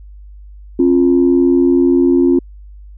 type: tone pair together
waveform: sine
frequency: 269 / 349.2 Hz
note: C4 / F4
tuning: +48 / 0 cents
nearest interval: perfect fourth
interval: 452 cents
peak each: -10 dBFS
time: 0.79-2.39 s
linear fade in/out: 5 ms
effects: tanh soft clip ceiling -1 dBFS + added 50 Hz sine -33 dBFS peak until 2.97 s